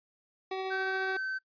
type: tone with tremolo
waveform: 25% pulse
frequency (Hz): 379.6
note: F#4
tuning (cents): +44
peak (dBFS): -28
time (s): 0.51-1.17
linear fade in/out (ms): 5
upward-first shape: triangle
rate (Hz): 14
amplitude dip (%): 25
type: tone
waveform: triangle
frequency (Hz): 1538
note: G6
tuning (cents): -33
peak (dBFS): -30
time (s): 0.7-1.39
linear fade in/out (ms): 20
effects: noise-tail reverb RT60 0.1 s tail -22 dB re dry + resampled to 11025 Hz